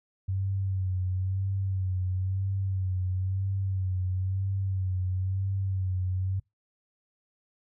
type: tone with vibrato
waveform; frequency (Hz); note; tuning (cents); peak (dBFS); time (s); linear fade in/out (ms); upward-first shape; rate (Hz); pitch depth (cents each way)
sine; 94.6; F#2; +39; -26; 0.28-6.4; 10; sine; 1; 48
effects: noise-tail reverb RT60 0.2 s tail -25 dB re dry